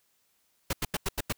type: noise bursts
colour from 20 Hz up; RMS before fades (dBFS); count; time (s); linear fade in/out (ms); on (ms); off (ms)
pink; -29; 6; 0.7-1.326; 5; 31; 88
effects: white hiss -71 dBFS RMS until 1.37 s